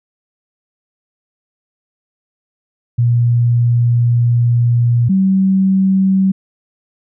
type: tone pair in turn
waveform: sine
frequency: 119.4 / 191.41 Hz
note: A#2 / G3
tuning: +42 / -41 cents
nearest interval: minor sixth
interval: 817 cents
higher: second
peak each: -9 dBFS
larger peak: neither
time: 2.98-5.09 / 5.09-6.32 s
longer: first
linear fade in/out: 10 ms
effects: none